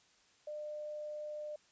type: tone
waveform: sine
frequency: 601 Hz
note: D5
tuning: 40 cents sharp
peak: -40 dBFS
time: 0.47-1.56 s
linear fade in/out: 5 ms
effects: white hiss -68 dBFS RMS until 1.71 s + resampled to 16000 Hz